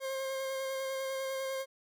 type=tone with vibrato; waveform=40% pulse; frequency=533 Hz; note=C5; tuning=32 cents sharp; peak=-33 dBFS; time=0-1.66 s; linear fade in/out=50 ms; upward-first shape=square; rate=10 Hz; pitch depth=11 cents each way; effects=none